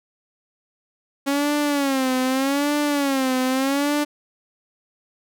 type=tone with vibrato; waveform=sawtooth; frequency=274.8 Hz; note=C#4; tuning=15 cents flat; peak=-15 dBFS; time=1.26-4.05 s; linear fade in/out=20 ms; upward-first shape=sine; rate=0.82 Hz; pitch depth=120 cents each way; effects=none